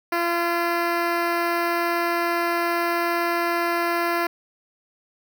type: tone with notch filter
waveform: 10% pulse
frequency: 342.4 Hz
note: F4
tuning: 34 cents flat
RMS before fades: -23 dBFS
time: 0.12-4.27 s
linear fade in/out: 5 ms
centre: 7300 Hz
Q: 0.6
effects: none